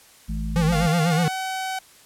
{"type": "harmonic tone", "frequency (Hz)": 53.9, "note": "A1", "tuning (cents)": -35, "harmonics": [1, 3, 4], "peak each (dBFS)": [-26, -31, -32], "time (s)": [0.28, 0.88], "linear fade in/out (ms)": 20}
{"type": "tone with vibrato", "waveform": "square", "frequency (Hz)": 164, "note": "E3", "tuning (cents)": -9, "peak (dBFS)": -19, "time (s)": [0.56, 1.28], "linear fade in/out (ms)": 0, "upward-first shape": "sine", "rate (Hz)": 8.1, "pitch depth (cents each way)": 110}
{"type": "tone with pitch glide", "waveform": "sawtooth", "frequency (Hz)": [698.5, 757.3], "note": ["F5", "F#5"], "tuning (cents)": [0, 40], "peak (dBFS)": -22, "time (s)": [0.72, 1.79], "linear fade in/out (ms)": 5, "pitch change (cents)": 140, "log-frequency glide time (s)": [1.06, 1.33]}
{"effects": ["white hiss -51 dBFS RMS until 2.05 s", "low-pass 12000 Hz 12 dB/octave"]}